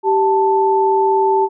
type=tone pair together; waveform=sine; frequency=388.6 / 882 Hz; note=G4 / A5; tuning=-15 / +4 cents; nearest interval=octave + major second; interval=1419 cents; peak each=-14 dBFS; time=0.03-1.49 s; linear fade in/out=50 ms; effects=none